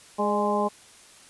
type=harmonic tone with a mistuned harmonic; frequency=207.7 Hz; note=G#3; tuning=in tune; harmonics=1 / 2 / 3 / 4 / 5; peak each=-28 / -28 / -28 / -28 / -28 dBFS; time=0.18-0.69 s; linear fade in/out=20 ms; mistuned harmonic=3; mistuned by=-38 cents; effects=white hiss -51 dBFS RMS until 1.29 s + resampled to 24000 Hz